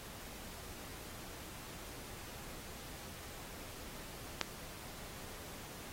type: click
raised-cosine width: 0.2 ms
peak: -13 dBFS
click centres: 4.413 s
effects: pink hiss -50 dBFS RMS until 5.92 s + AAC 48 kbps